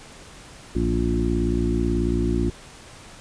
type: harmonic tone with a mistuned harmonic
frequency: 58.3 Hz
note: A#1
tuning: 1 cent sharp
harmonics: 1 / 2 / 3 / 4 / 5 / 6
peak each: -24 / -29 / -29 / -27 / -27 / -26 dBFS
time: 0.75-2.5 s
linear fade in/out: 5 ms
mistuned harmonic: 2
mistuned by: -56 cents
effects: pink hiss -44 dBFS RMS until 3.2 s + resampled to 22050 Hz